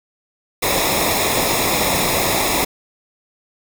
pink noise with comb filter, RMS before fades -18 dBFS, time 0.62-2.65 s, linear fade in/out 10 ms, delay 0.66 ms, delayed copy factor -0.7, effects none

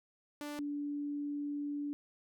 sawtooth / sine tone pair in turn, 293.7 / 289.8 Hz, D4 / D4, 0 / -23 cents, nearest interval unison, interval 23 cents, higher first, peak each -36 / -35 dBFS, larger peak second, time 0.41-0.59 / 0.59-1.93 s, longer second, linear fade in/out 0 ms, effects none

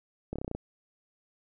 slowing click train, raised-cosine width 2 ms, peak -21 dBFS, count 8, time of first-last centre 0.33-0.55 s, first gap 27 ms, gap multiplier 1.05, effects none

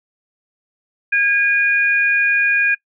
sine tone pair together, 1631.2 / 2444 Hz, G#6 / D#7, -32 / -32 cents, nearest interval perfect fifth, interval 700 cents, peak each -15 dBFS, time 1.12-2.75 s, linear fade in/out 10 ms, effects noise-tail reverb RT60 0.1 s tail -22 dB re dry

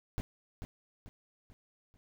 brown noise with echo, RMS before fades -34 dBFS, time 0.18-0.21 s, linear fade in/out 0 ms, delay 440 ms, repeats 4, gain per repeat -7 dB, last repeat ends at 1.97 s, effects none

